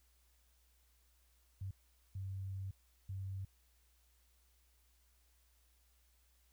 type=tone bursts at uneven times; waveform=sine; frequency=96.3 Hz; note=G2; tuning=30 cents flat; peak=-40 dBFS; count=3; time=1.61-1.71 / 2.15-2.71 / 3.09-3.45 s; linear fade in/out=5 ms; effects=added 60 Hz sine -70 dBFS peak until 6.52 s + white hiss -75 dBFS RMS until 6.52 s